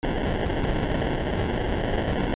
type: noise with sample-and-hold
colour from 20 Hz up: pink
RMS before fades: -25 dBFS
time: 0.03-2.34 s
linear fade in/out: 0 ms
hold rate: 1225 Hz
effects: resampled to 8000 Hz